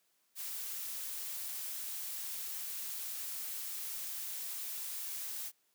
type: noise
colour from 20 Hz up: blue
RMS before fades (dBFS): -41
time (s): 0.35-5.52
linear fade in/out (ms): 50
effects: white hiss -75 dBFS RMS until 5.74 s + high-pass 150 Hz 12 dB/octave